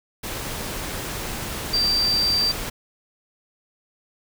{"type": "tone in noise", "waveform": "sine", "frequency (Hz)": 4686, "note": "D8", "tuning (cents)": -5, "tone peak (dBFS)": -18, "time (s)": [1.73, 2.52], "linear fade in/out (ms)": 10, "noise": "pink", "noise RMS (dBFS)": -30, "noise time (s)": [0.23, 2.7], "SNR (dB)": 9, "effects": []}